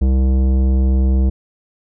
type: tone with tanh clipping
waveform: triangle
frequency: 65.41 Hz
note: C2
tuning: in tune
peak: -13 dBFS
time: 0.01-1.3 s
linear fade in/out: 10 ms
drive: 18 dB
effects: none